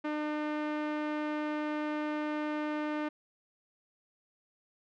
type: tone with low-pass filter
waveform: sawtooth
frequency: 301.6 Hz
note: D4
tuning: 46 cents sharp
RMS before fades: -34 dBFS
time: 0.04-3.09 s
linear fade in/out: 10 ms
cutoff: 2100 Hz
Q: 0.99
effects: none